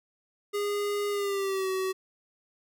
square tone with pitch glide, 409.8 to 378 Hz, G#4 to F#4, -23 to +37 cents, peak -28 dBFS, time 0.53-1.93 s, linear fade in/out 20 ms, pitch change -140 cents, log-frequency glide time 1.1-1.69 s, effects none

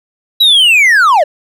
triangle linear sweep, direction down, 3950 to 546 Hz, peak -3 dBFS, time 0.4-1.24 s, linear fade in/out 10 ms, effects none

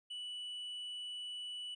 triangle tone, 2960 Hz, F#7, in tune, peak -40 dBFS, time 0.1-1.75 s, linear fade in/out 10 ms, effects resampled to 24000 Hz

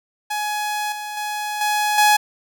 sawtooth tone with level steps, 840 Hz, G#5, 19 cents sharp, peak -18 / -24 / -20 / -14 / -8 dBFS, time 0.3-2.17 s, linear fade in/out 10 ms, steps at 0.92 / 1.17 / 1.61 / 1.98 s, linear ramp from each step 2 ms, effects none

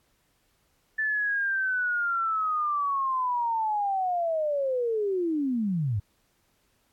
sine linear sweep, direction down, 1760 to 92.5 Hz, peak -24 dBFS, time 0.98-6 s, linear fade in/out 10 ms, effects pink hiss -69 dBFS RMS until 6.92 s + AAC 64 kbps

